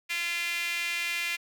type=tone with high-pass filter; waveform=sawtooth; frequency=343.4 Hz; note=F4; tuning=29 cents flat; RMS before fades=-31 dBFS; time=0.09-1.37 s; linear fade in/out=20 ms; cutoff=2300 Hz; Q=4.2; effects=none